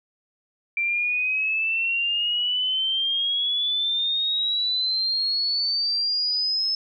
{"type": "exponential sweep", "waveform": "sine", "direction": "up", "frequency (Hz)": [2349, 5230], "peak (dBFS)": -21, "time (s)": [0.77, 6.75], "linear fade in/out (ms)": 2, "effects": []}